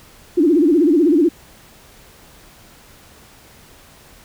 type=tone with vibrato; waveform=sine; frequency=318.1 Hz; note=D#4; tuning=38 cents sharp; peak=-10 dBFS; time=0.37-1.29 s; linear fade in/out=10 ms; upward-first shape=sine; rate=16 Hz; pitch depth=210 cents each way; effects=pink hiss -46 dBFS RMS until 4.24 s